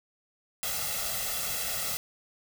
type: noise with comb filter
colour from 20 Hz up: white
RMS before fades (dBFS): -32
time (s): 0.63-1.97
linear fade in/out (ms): 0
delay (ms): 1.5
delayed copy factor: +0.9
effects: none